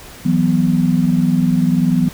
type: chord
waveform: sine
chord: E suspended second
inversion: none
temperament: equal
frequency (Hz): 164.81 / 185 / 246.9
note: E3 / F#3 / B3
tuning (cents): 0 / 0 / 0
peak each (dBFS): -16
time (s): 0.25-2.09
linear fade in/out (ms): 10
effects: pink hiss -37 dBFS RMS until 2.13 s